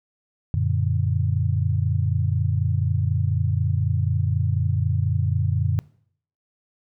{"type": "chord", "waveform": "sine", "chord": "Gb augmented", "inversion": "none", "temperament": "equal", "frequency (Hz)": [92.5, 116.54, 146.83], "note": ["Gb2", "Bb2", "D3"], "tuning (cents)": [0, 0, 0], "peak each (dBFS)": [-22, -24, -25], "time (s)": [0.54, 5.79], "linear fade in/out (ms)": 0, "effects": ["noise-tail reverb RT60 0.6 s tail -22 dB re dry"]}